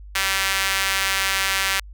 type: tone with high-pass filter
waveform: sawtooth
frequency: 193.6 Hz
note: G3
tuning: 21 cents flat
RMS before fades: -22 dBFS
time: 0.15-1.8 s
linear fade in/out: 5 ms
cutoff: 1800 Hz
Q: 1.2
effects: added 50 Hz sine -37 dBFS peak until 1.93 s